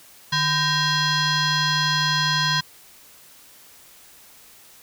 sine tone with frequency modulation, 1568 Hz, G6, in tune, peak -18 dBFS, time 0.32-2.61 s, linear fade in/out 10 ms, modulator 860 Hz, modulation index 3.9, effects white hiss -49 dBFS RMS until 4.82 s

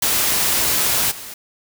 white noise with level steps, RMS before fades -18 / -34 dBFS, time 0.02-1.34 s, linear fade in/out 5 ms, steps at 1.1 s, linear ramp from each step 20 ms, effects none

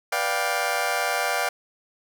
20% pulse chord, G dominant seventh, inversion first, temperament just, 490 / 588 / 705.6 / 784 Hz, B4 / D5 / F5 / G5, -14 / +2 / +18 / 0 cents, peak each -27 / -24 / -22 / -23 dBFS, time 0.12-1.49 s, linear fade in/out 5 ms, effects none

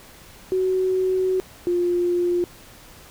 sine tone pair in turn, 373.5 / 352 Hz, F#4 / F4, +16 / +14 cents, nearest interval minor second, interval 102 cents, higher first, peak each -18 dBFS, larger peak neither, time 0.52-1.4 / 1.67-2.44 s, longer first, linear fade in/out 0 ms, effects pink hiss -46 dBFS RMS until 3.1 s

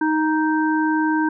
harmonic tone, 312 Hz, D#4, 5 cents sharp, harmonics 1 / 3 / 5, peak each -18 / -23 / -25 dBFS, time 0.01-1.29 s, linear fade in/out 5 ms, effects none

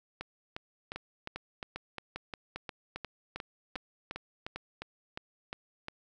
two click trains, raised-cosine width 0.3 ms, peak -22 / -22 dBFS, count 17 / 10, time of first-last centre 0.21-5.884 / 0.96-4.56 s, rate 2.82 / 2.5 Hz, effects none

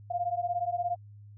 sine beating tone pair, 694 / 711 Hz, F5 / F5, -11 / +31 cents, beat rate 17 Hz, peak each -31 dBFS, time 0.1-0.96 s, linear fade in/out 10 ms, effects added 103 Hz sine -47 dBFS peak until 1.37 s

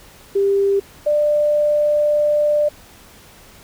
sine tone pair in turn, 396.5 / 594.1 Hz, G4 / D5, +20 / +20 cents, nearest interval perfect fifth, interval 700 cents, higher second, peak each -13 dBFS, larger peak neither, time 0.35-0.8 / 1.06-2.69 s, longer second, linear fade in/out 10 ms, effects pink hiss -45 dBFS RMS until 3.63 s

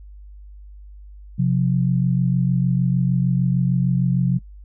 sine tone pair together, 131.33 / 177.9 Hz, C3 / F3, +7 / +32 cents, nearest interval perfect fourth, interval 525 cents, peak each -18 / -19 dBFS, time 1.38-4.39 s, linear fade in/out 20 ms, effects noise-tail reverb RT60 0.1 s tail -26 dB re dry + added 50 Hz sine -38 dBFS peak until 4.64 s

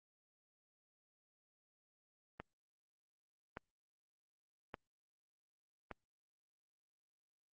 click train, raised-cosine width 0.5 ms, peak -29 dBFS, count 4, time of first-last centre 2.4-5.913 s, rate 0.854 Hz, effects Opus 32 kbps

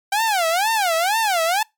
sawtooth tone with vibrato, 767 Hz, G5, 38 cents flat, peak -13 dBFS, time 0.12-1.63 s, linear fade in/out 5 ms, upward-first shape sine, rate 2.1 Hz, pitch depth 290 cents each way, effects noise-tail reverb RT60 0.2 s tail -26 dB re dry + MP3 96 kbps

